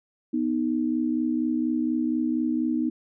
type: tone pair together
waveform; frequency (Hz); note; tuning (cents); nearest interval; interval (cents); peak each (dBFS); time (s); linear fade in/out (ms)
sine; 247 / 311.2; B3 / D#4; 0 / 0; major third; 400; -25; 0.33-2.9; 10
effects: none